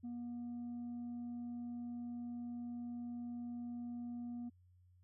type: tone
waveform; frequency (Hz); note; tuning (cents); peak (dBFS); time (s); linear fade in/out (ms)
sine; 240; B3; -49; -39; 0.03-4.5; 20
effects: tanh soft clip ceiling -41 dBFS + added 90 Hz sine -64 dBFS peak until 5.03 s